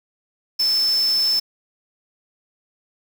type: tone in noise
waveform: sine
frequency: 5274 Hz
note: E8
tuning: in tune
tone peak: -16 dBFS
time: 0.59-1.4 s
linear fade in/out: 10 ms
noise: white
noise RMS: -34 dBFS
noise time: 0.59-1.4 s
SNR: +15 dB
effects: none